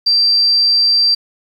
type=tone; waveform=sine; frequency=4699 Hz; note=D8; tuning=in tune; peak=-9 dBFS; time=0.06-1.15 s; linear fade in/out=10 ms; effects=7-bit